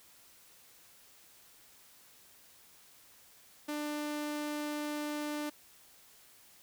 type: tone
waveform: sawtooth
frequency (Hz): 297.3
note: D4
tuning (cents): +21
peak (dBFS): -31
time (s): 3.68-5.5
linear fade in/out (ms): 10
effects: white hiss -60 dBFS RMS until 6.62 s